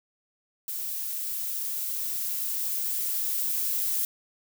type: noise with level ramp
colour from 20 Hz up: violet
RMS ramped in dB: -33 to -27 dBFS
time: 0.68-4.05 s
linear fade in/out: 2 ms
effects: none